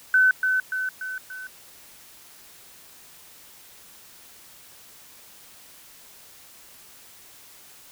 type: tone with echo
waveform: sine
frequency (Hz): 1516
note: F#6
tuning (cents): +42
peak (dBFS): -14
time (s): 0.14-0.31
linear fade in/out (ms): 2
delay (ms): 290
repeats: 4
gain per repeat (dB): -5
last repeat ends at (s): 1.47
effects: white hiss -49 dBFS RMS until 7.91 s